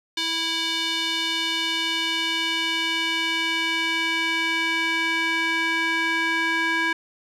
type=tone with band-pass filter sweep; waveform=square; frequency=328.1 Hz; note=E4; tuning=8 cents flat; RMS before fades=-24 dBFS; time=0.17-6.93 s; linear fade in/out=5 ms; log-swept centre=3600 to 1900 Hz; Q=2.3; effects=none